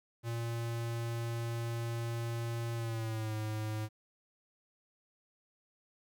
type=tone with pitch glide; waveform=square; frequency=116.54 to 108.11 Hz; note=A#2 to A2; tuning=0 to -30 cents; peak=-35 dBFS; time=0.23-3.89 s; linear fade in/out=50 ms; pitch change=-130 cents; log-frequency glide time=2.75-3.34 s; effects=11-bit